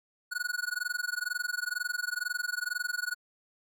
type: tone with amplitude modulation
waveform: square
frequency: 1463 Hz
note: F#6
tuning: 20 cents flat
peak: -28 dBFS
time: 0.31-3.15 s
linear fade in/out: 20 ms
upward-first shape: sine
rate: 22.1 Hz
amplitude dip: 100%
effects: none